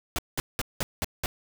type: noise bursts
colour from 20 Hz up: pink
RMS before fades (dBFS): -28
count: 6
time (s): 0.16-1.26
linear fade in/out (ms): 0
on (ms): 25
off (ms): 190
effects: none